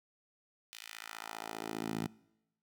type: tone with high-pass filter sweep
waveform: 10% pulse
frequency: 55 Hz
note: A1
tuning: in tune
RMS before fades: -42 dBFS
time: 0.73-2.07 s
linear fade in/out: 0 ms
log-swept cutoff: 3100 to 160 Hz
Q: 1.2
effects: noise-tail reverb RT60 0.9 s tail -23 dB re dry